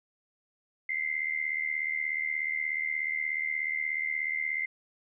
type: tone with amplitude modulation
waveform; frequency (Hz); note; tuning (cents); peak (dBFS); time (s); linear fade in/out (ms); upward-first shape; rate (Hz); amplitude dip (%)
sine; 2083; C7; -8; -25; 0.89-4.66; 5; sine; 76.7; 80
effects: none